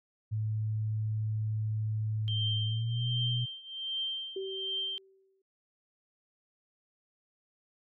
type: tone with pitch glide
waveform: sine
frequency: 108.3 to 121.56 Hz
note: A2 to B2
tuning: -27 to -27 cents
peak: -29 dBFS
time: 0.31-3.46 s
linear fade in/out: 20 ms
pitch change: +200 cents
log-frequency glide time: 2.64-3.08 s
type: tone with tremolo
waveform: sine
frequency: 3145 Hz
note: G7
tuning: 5 cents sharp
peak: -30 dBFS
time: 2.28-4.98 s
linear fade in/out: 0 ms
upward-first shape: triangle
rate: 1.3 Hz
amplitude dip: 90%
type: tone with exponential decay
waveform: sine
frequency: 384.9 Hz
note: G4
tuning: 32 cents flat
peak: -32 dBFS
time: 4.36-5.42 s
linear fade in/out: 5 ms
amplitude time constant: 230 ms
effects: none